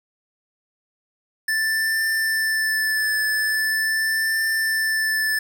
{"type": "tone with vibrato", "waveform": "square", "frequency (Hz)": 1760, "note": "A6", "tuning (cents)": 0, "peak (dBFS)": -20, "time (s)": [1.48, 5.39], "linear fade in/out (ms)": 5, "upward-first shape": "triangle", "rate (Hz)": 0.42, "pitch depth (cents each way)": 22, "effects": ["8-bit"]}